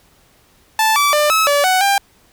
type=tone with pitch steps; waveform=sawtooth; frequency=878 / 1156 / 596 / 1294 / 575 / 745 / 796 Hz; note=A5 / D6 / D5 / E6 / D5 / F#5 / G5; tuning=-4 / -28 / +25 / -32 / -37 / +12 / +26 cents; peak=-8 dBFS; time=0.79-1.98 s; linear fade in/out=2 ms; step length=170 ms; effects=pink hiss -53 dBFS RMS until 2.32 s